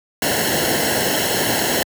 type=noise with comb filter; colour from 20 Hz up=pink; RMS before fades=-19 dBFS; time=0.22-1.83 s; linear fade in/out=2 ms; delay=0.83 ms; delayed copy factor=-0.8; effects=high-pass 80 Hz 12 dB/octave